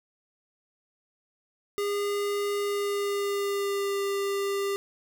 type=tone with pitch glide; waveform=square; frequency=407.1 to 397.8 Hz; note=G#4 to G4; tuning=-35 to +25 cents; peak=-27 dBFS; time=1.78-4.76 s; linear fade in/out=0 ms; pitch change=-40 cents; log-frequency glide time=2.6-4.02 s; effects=none